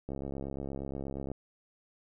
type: click train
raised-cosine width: 2 ms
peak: -25 dBFS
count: 85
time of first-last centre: 0.09-1.316 s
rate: 68.5 Hz
effects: none